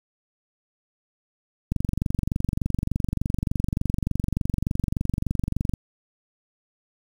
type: click train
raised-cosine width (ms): 5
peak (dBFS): -11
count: 95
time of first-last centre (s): 1.72-5.737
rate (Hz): 23.4
effects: 7-bit